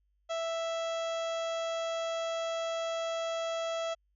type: harmonic tone with a mistuned harmonic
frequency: 660 Hz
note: E5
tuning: 2 cents sharp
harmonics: 1 / 2 / 3 / 4 / 5 / 6 / 7 / 8 / 9 / 10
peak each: -32 / -40 / -48 / -48 / -44 / -54 / -57 / -57 / -54 / -53 dBFS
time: 0.29-3.95 s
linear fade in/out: 20 ms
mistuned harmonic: 10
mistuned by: +30 cents
effects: added 50 Hz sine -70 dBFS peak until 4.15 s